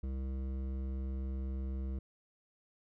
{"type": "tone with hard clipping", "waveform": "triangle", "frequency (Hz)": 66, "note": "C2", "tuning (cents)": 16, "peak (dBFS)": -37, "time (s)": [0.03, 1.99], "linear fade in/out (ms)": 5, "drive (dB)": 16, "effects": []}